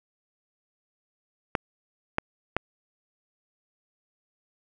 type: clicks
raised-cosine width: 0.5 ms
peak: -8 dBFS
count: 3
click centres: 1.552 / 2.184 / 2.566 s
effects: none